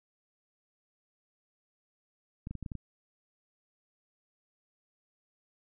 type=clicks; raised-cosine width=5 ms; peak=-26 dBFS; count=7; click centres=2.471 / 2.51 / 2.553 / 2.627 / 2.662 / 2.718 / 2.753 s; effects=none